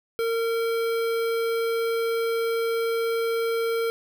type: tone with notch filter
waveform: square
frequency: 458.4 Hz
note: A#4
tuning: 29 cents flat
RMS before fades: -25 dBFS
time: 0.19-3.9 s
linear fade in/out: 0 ms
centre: 7000 Hz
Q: 0.98
effects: none